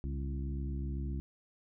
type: harmonic tone with a mistuned harmonic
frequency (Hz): 67.8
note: C#2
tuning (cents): -38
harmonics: 1 / 2 / 3 / 4 / 5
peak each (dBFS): -35 / -41 / -45 / -47 / -49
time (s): 0.04-1.2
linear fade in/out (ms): 0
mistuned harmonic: 2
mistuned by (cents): +67
effects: none